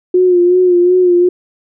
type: tone with vibrato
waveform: sine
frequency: 358.7 Hz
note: F4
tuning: 46 cents sharp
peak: -6 dBFS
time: 0.14-1.29 s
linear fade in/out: 5 ms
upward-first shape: sine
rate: 2.7 Hz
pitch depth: 42 cents each way
effects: none